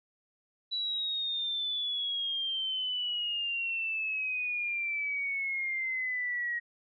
sine exponential sweep, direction down, 3951 to 1891 Hz, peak -30 dBFS, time 0.71-6.6 s, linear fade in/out 20 ms, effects none

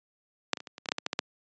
clicks, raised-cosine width 0.2 ms, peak -6 / -20 / -24 / -25 / -24 / -21 / -10 / -8 / -13 / -11 / -11 / -8 dBFS, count 12, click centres 0.533 / 0.572 / 0.604 / 0.672 / 0.781 / 0.858 / 0.888 / 0.919 / 0.984 / 1.064 / 1.131 / 1.191 s, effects high-pass 200 Hz 12 dB/octave + resampled to 16000 Hz

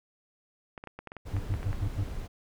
clicks, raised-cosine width 0.5 ms, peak -26 dBFS, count 11, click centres 0.778 / 0.839 / 0.873 / 0.99 / 1.073 / 1.119 / 1.167 / 1.366 / 1.54 / 1.63 / 1.73 s
brown noise, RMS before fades -36 dBFS, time 1.25-2.28 s, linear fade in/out 20 ms
triangle tone bursts, 98.4 Hz, G2, 7 cents sharp, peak -24 dBFS, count 5, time 1.33-2.041 s, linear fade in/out 10 ms, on 67 ms, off 94 ms
effects none

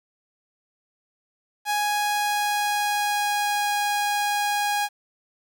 sawtooth tone with pitch glide, 830.6 to 823 Hz, G#5 to G#5, 0 to -16 cents, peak -18 dBFS, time 1.65-4.89 s, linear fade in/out 50 ms, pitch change -16 cents, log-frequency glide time 1.82-3.76 s, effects 9-bit

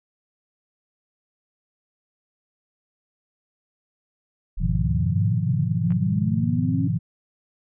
sine linear sweep, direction up, 34 to 276.5 Hz, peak -24 dBFS, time 4.57-6.88 s, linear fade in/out 10 ms
sine chord, F half-diminished seventh, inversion first, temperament equal, 103.83 / 123.47 / 155.56 / 174.61 Hz, Ab2 / Cb3 / Eb3 / F3, 0 / 0 / 0 / 0 cents, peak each -26 dBFS, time 4.6-6.99 s, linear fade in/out 20 ms
clicks, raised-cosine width 0.5 ms, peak -29 dBFS, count 2, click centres 5.906 / 5.921 s
effects none

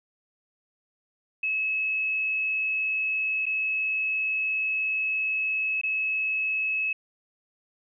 sine tone with dropouts, 2583 Hz, E7, 36 cents flat, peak -24 dBFS, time 1.43-6.93 s, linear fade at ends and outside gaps 5 ms, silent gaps 3.457-3.464 / 5.814-5.834 s, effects none

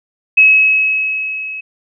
sine tone with level ramp, 2568 Hz, E7, 46 cents flat, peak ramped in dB -3 to -23 dBFS, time 0.37-1.61 s, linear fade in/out 10 ms, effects none

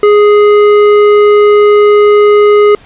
triangle tone with hard clipping, 415.6 Hz, G#4, 1 cent sharp, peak -4 dBFS, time 0.03-2.75 s, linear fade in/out 2 ms, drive 14 dB, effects pink hiss -39 dBFS RMS until 2.85 s + resampled to 8000 Hz

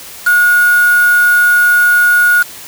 sine tone with quantisation, 1445 Hz, F#6, 41 cents flat, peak -6 dBFS, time 0.26-2.43 s, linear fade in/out 10 ms, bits 3, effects white hiss -31 dBFS RMS until 2.67 s

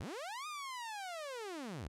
sawtooth linear two-way sweep, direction up then down, 50.5 to 1244.5 to 50.5 Hz, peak -38 dBFS, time 0-1.88 s, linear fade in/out 5 ms, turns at 0.47 s, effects low-pass 10000 Hz 12 dB/octave

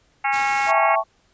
harmonic tone, 273.6 Hz, C#4, 23 cents flat, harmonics 3 / 4 / 5 / 6 / 7 / 8 / 9 / 10, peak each -21 / -30 / -28 / -31 / -31 / -24 / -36 / -33 dBFS, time 0.24-0.96 s, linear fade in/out 10 ms
white noise, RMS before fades -32 dBFS, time 0.32-0.72 s, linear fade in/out 20 ms
sine chord, A dominant seventh, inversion second, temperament equal with one note detuned, 659.3 / 784 / 876.4 / 1108.7 Hz, E5 / G5 / A5 / C#6, 0 / 0 / -7 / 0 cents, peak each -21 / -25 / -24 / -21 dBFS, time 0.66-1.04 s, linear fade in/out 50 ms
effects pink hiss -61 dBFS RMS until 1.33 s + resampled to 16000 Hz

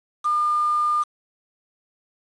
sine tone with quantisation, 1207 Hz, D6, 47 cents sharp, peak -18 dBFS, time 0.24-1.04 s, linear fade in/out 20 ms, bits 6, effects resampled to 22050 Hz

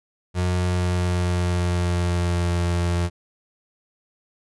35% pulse tone with pitch glide, 90 to 86.78 Hz, F#2 to F2, -47 to -10 cents, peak -18 dBFS, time 0.34-3.1 s, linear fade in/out 50 ms, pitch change -63 cents, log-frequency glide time 0.53-2.62 s, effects resampled to 24000 Hz

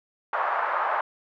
white band-pass noise, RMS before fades -26 dBFS, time 0.33-1.01 s, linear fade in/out 2 ms, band 680 to 1300 Hz, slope 24 dB/octave, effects none

